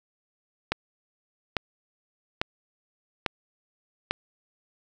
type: click train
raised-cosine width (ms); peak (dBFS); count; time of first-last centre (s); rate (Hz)
0.3; -8; 5; 0.72-4.11; 1.18
effects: none

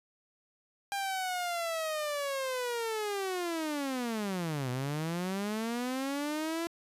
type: linear two-way sweep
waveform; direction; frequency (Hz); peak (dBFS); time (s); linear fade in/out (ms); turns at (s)
sawtooth; down then up; 802 to 122.5 to 339.6; -28; 0.92-6.67; 0; 4.7
effects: resampled to 32000 Hz

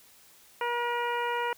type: harmonic tone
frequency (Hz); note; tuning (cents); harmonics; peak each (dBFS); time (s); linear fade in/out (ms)
478.4; A#4; +45; 1 / 2 / 3 / 4 / 5 / 6; -33 / -30 / -36 / -38 / -40 / -42; 0.61-1.53; 2
effects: white hiss -57 dBFS RMS until 1.57 s

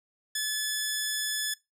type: tone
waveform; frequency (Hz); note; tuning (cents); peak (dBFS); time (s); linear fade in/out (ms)
10% pulse; 1724; A6; -36; -19; 0.35-1.54; 5
effects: noise-tail reverb RT60 0.2 s tail -21 dB re dry

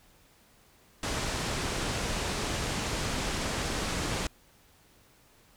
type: low-pass noise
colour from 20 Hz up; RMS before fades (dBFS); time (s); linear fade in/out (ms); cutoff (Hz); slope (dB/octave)
pink; -32; 1.03-4.27; 2; 8700; 24
effects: pink hiss -61 dBFS RMS until 5.56 s

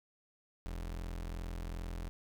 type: tone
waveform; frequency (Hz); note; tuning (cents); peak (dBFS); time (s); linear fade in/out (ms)
35% pulse; 42.56; F1; -44; -37; 0.66-2.09; 0
effects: none

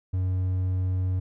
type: tone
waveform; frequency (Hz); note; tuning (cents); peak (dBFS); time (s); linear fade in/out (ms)
triangle; 92.5; F#2; 0; -21; 0.13-1.2; 10
effects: none

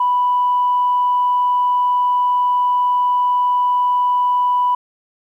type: tone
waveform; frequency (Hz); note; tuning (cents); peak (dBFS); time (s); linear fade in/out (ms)
sine; 987.8; B5; 0; -12; 0-4.75; 5
effects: tanh soft clip ceiling -8 dBFS + 9-bit

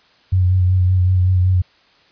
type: tone with vibrato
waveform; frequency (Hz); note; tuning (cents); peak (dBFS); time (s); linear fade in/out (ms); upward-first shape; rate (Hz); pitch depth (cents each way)
sine; 91.8; F#2; -13; -11; 0.32-1.62; 10; sine; 5.3; 29
effects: white hiss -53 dBFS RMS until 2.11 s + resampled to 11025 Hz

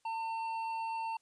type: tone with hard clipping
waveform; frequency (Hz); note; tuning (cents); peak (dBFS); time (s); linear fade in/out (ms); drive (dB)
sine; 902; A5; +43; -36; 0.05-1.17; 5; 7
effects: white hiss -75 dBFS RMS until 1.21 s + resampled to 22050 Hz

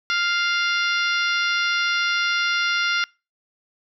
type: harmonic tone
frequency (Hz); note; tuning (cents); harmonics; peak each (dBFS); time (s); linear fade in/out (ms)
698.5; F5; 0; 2 / 3 / 4 / 5 / 6 / 7 / 8; -22 / -26 / -28 / -30 / -32 / -33 / -34; 0.1-3.04; 0
effects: noise-tail reverb RT60 0.3 s tail -26 dB re dry

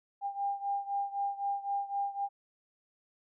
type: beating tone pair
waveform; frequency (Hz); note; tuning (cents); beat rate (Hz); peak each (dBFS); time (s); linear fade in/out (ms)
sine; 799 / 802.9; G5 / G5; +33 / +41; 3.9; -33 / -36; 0.21-2.29; 50
effects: none

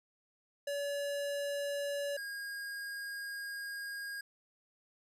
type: tone pair in turn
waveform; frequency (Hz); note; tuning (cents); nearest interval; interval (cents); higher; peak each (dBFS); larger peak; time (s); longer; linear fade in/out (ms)
square; 570 / 1628.1; C#5 / G#6; +48 / -35; octave + tritone; 1817; second; -35 / -40; first; 0.67-2.17 / 2.17-4.21; second; 5
effects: resampled to 32000 Hz

